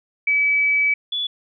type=tone pair in turn; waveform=sine; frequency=2291 / 3433 Hz; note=D7 / A7; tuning=-44 / -43 cents; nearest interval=perfect fifth; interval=701 cents; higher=second; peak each=-15 / -21 dBFS; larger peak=first; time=0.27-0.94 / 1.12-1.27 s; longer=first; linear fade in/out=5 ms; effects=none